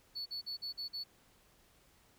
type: tone bursts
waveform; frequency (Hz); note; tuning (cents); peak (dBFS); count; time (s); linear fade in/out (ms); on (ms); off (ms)
sine; 4435; C#8; 0; -36; 6; 0.15-1.04; 20; 110; 46
effects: tanh soft clip ceiling -36 dBFS + pink hiss -67 dBFS RMS until 2.18 s